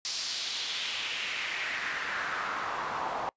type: noise with band-pass filter sweep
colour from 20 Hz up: pink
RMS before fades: -34 dBFS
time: 0.05-3.29 s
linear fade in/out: 0 ms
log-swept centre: 5100 to 840 Hz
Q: 2.4
effects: noise-tail reverb RT60 0.1 s tail -25 dB re dry + resampled to 16000 Hz